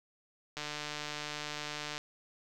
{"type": "click train", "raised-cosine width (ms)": 0.2, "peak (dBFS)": -21, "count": 211, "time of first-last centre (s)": [0.57, 1.979], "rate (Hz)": 149, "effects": []}